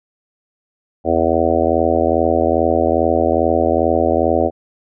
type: harmonic tone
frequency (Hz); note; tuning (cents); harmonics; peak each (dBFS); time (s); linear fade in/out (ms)
82.41; E2; 0; 1 / 3 / 4 / 5 / 6 / 7 / 8 / 9; -24 / -22 / -20 / -21 / -21 / -19 / -20 / -21; 1.04-4.51; 50
effects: none